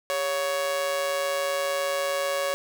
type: tone with amplitude modulation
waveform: sawtooth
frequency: 558 Hz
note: C#5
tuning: 11 cents sharp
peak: -18 dBFS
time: 0.1-2.54 s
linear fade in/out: 0 ms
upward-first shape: sine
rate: 155 Hz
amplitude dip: 60%
effects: none